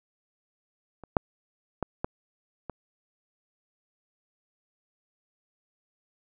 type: clicks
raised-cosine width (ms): 1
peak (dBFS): -29 / -6 / -14 / -14 / -21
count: 5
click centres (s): 1.037 / 1.168 / 1.827 / 2.045 / 2.697
effects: none